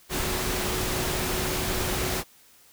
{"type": "tone in noise", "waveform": "sine", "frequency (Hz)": 368.2, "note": "F#4", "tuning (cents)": -8, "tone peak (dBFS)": -34, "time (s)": [0.09, 2.24], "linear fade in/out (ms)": 50, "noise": "pink", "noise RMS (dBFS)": -28, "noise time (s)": [0.09, 2.24], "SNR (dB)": -9, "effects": ["white hiss -56 dBFS RMS until 2.72 s"]}